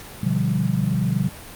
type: chord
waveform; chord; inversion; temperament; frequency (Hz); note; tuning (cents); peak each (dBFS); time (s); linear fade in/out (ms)
sine; G dominant seventh; first; equal; 123.47 / 146.83 / 174.61 / 196; B2 / D3 / F3 / G3; 0 / 0 / 0 / 0; -24; 0.23-1.29; 5
effects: pink hiss -39 dBFS RMS until 1.55 s + Opus 48 kbps